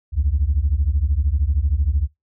sine beating tone pair, 65.41 / 78.41 Hz, C2 / D#2, 0 / +14 cents, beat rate 13 Hz, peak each -18 dBFS, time 0.12-2.08 s, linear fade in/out 50 ms, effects noise-tail reverb RT60 0.2 s tail -23 dB re dry + tanh soft clip ceiling -10 dBFS

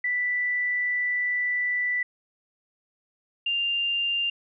sine tone pair in turn, 1975.5 / 2794 Hz, B6 / F7, 0 / 0 cents, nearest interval tritone, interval 600 cents, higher second, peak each -23 dBFS, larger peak neither, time 0.04-2.03 / 3.46-4.3 s, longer first, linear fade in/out 5 ms, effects none

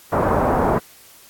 white low-pass noise, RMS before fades -18 dBFS, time 0.12-0.79 s, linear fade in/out 10 ms, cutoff 1000 Hz, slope 24 dB/octave, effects white hiss -47 dBFS RMS until 1.29 s + AAC 64 kbps

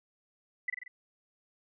sine tone with echo, 1996 Hz, B6, 18 cents sharp, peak -28 dBFS, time 0.68-0.7 s, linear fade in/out 5 ms, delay 45 ms, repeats 4, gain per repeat -4 dB, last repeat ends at 0.88 s, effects none

